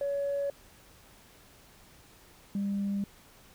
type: tone pair in turn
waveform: sine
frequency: 563 / 199.8 Hz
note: C#5 / G3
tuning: +27 / +33 cents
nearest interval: octave + tritone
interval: 1794 cents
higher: first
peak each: -27 dBFS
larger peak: neither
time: 0.01-0.5 / 2.55-3.04 s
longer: neither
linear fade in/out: 2 ms
effects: tanh soft clip ceiling -25 dBFS + pink hiss -57 dBFS RMS until 3.54 s